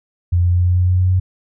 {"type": "tone with pitch steps", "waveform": "sine", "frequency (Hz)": [87.6, 88.26, 88.93, 89.6, 90.27, 90.95, 91.64, 92.33], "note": ["F2", "F2", "F2", "F2", "F#2", "F#2", "F#2", "F#2"], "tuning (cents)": [6, 19, 32, 45, -42, -29, -16, -3], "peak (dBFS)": -11, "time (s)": [0.32, 1.2], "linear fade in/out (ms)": 10, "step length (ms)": 110, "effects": []}